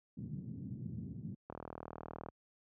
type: band-pass noise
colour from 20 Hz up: pink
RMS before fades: -44 dBFS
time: 0.17-1.35 s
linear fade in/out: 5 ms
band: 110 to 220 Hz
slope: 24 dB/octave
type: click train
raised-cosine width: 1 ms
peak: -30 dBFS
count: 32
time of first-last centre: 1.5-2.287 s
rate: 39.4 Hz
effects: high-pass 60 Hz 12 dB/octave